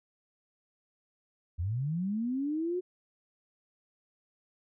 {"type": "linear sweep", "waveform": "sine", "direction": "up", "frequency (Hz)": [77.78, 370], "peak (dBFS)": -29, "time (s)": [1.58, 2.81], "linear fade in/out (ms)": 20, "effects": []}